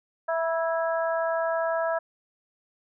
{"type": "harmonic tone with a mistuned harmonic", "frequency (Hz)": 329.6, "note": "E4", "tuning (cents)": 0, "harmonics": [2, 3, 4, 5], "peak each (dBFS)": [-25, -32, -33, -34], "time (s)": [0.28, 1.99], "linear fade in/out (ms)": 10, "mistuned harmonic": 3, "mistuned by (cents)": -26, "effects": []}